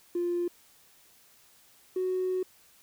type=tone pair in turn; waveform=triangle; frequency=349.2 / 370 Hz; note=F4 / F#4; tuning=0 / 0 cents; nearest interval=minor second; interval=100 cents; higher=second; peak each=-23 dBFS; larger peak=neither; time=0.15-0.48 / 1.96-2.43 s; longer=second; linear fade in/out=5 ms; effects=tanh soft clip ceiling -24 dBFS + white hiss -60 dBFS RMS until 2.82 s